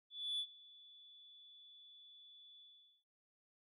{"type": "tone with ADSR envelope", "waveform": "sine", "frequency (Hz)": 3455, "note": "A7", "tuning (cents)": -32, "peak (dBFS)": -34, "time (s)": [0.1, 3.04], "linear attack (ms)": 290, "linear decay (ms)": 69, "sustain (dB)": -24, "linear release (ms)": 440, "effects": ["noise-tail reverb RT60 0.4 s tail -21 dB re dry", "tanh soft clip ceiling -35 dBFS"]}